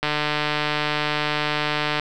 click train, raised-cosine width 0.3 ms, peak -6 dBFS, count 296, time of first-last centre 0.03-1.997 s, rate 150 Hz, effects none

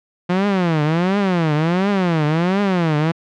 sawtooth tone with vibrato, 174.2 Hz, F3, 4 cents flat, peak -11 dBFS, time 0.29-3.12 s, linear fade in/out 10 ms, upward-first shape triangle, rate 1.4 Hz, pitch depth 300 cents each way, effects low-pass 3000 Hz 12 dB/octave

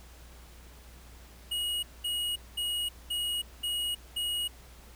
square tone bursts, 2892 Hz, F#7, 40 cents flat, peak -30 dBFS, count 6, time 1.51-4.48 s, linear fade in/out 10 ms, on 320 ms, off 210 ms, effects added 60 Hz sine -50 dBFS peak until 4.95 s + pink hiss -55 dBFS RMS until 4.95 s

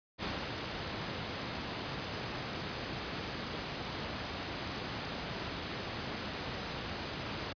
pink noise with ADSR envelope, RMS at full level -35 dBFS, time 0.18-7.53 s, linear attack 49 ms, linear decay 260 ms, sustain -3 dB, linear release 8 ms, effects high-pass 80 Hz 12 dB/octave + resampled to 11025 Hz

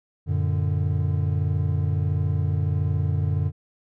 triangle chord, Gb augmented, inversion none, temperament equal with one note detuned, 92.5 / 114.01 / 146.83 Hz, Gb2 / Bb2 / D3, 0 / -38 / 0 cents, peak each -21 / -27 / -23 dBFS, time 0.26-3.52 s, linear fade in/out 50 ms, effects none

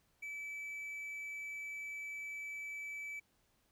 triangle tone, 2305 Hz, D7, 33 cents flat, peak -40 dBFS, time 0.22-3.2 s, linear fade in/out 10 ms, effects pink hiss -75 dBFS RMS until 3.71 s

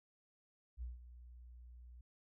sine tone with ADSR envelope, 60.5 Hz, B1, 35 cents flat, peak -40 dBFS, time 0.77-2.01 s, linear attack 50 ms, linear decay 160 ms, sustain -13 dB, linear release 3 ms, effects none

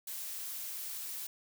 blue noise, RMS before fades -41 dBFS, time 0.07-1.27 s, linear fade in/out 5 ms, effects none

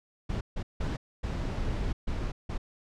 brown noise bursts at uneven times, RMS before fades -31 dBFS, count 6, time 0.29-0.41 / 0.56-0.63 / 0.8-0.97 / 1.23-1.93 / 2.07-2.32 / 2.49-2.58 s, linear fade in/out 10 ms, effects low-pass 6000 Hz 12 dB/octave

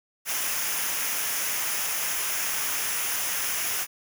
white noise with comb filter, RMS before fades -28 dBFS, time 0.25-3.87 s, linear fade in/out 50 ms, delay 0.24 ms, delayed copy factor -0.6, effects none

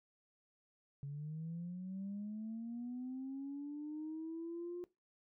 sine linear sweep, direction up, 138.59 to 355.7 Hz, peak -40 dBFS, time 1.03-4.84 s, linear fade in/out 0 ms, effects noise-tail reverb RT60 0.2 s tail -18 dB re dry + tanh soft clip ceiling -37 dBFS

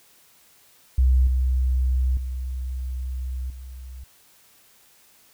sine tone with level steps, 63.9 Hz, C2, 40 cents flat, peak -14 / -18 / -26 / -35 dBFS, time 0.98-4.04 s, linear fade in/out 5 ms, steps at 1.27 / 2.17 / 3.5 s, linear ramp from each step 2 ms, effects white hiss -56 dBFS RMS until 5.33 s

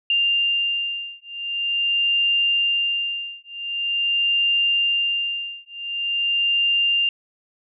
sine beating tone pair, 2794 / 2794.45 Hz, F7 / F7, 0 / 0 cents, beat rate 0.45 Hz, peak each -22 dBFS, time 0.1-7.09 s, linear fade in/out 2 ms, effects none

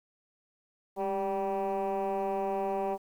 sine tone with frequency modulation, 584 Hz, D5, 10 cents flat, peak -26 dBFS, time 0.96-2.98 s, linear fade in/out 50 ms, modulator 191 Hz, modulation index 1.6, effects tanh soft clip ceiling -27 dBFS + 10-bit

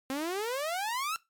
sawtooth exponential sweep, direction up, 259.4 to 1367 Hz, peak -27 dBFS, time 0.1-1.16 s, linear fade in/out 0 ms, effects noise-tail reverb RT60 0.2 s tail -20 dB re dry + MP3 96 kbps

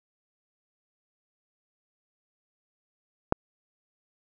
click, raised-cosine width 1 ms, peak -6 dBFS, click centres 3.324 s, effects none

